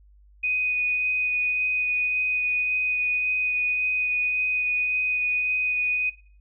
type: tone with vibrato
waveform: sine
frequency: 2489 Hz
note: D#7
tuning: in tune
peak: -22 dBFS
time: 0.43-6.1 s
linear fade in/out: 10 ms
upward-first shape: sine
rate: 1.8 Hz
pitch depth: 9 cents each way
effects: noise-tail reverb RT60 0.5 s tail -19 dB re dry + added 50 Hz sine -51 dBFS peak until 6.4 s